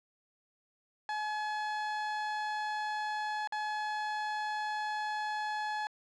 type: tone with dropouts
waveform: 30% pulse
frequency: 850 Hz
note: G#5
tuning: 40 cents sharp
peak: -30 dBFS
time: 1.09-5.87 s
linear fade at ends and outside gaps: 1 ms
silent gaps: 3.474-3.523 s
effects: low-pass 4000 Hz 12 dB/octave